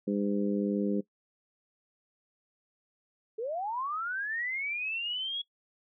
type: harmonic tone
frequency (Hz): 101.6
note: G#2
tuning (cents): -38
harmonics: 2 / 3 / 4 / 5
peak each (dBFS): -29 / -33 / -35 / -37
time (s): 0.07-1.01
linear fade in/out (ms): 10
type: linear sweep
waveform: sine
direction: up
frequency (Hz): 420.1 to 3362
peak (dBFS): -31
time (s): 3.38-5.42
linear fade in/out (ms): 10
effects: noise-tail reverb RT60 0.1 s tail -20 dB re dry